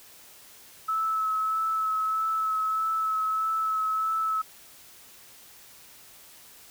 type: tone with vibrato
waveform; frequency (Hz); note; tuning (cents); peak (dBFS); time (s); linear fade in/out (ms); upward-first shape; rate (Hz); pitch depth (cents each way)
sine; 1300; E6; -24; -24; 0.88-4.42; 10; sine; 1.6; 15
effects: white hiss -51 dBFS RMS until 6.7 s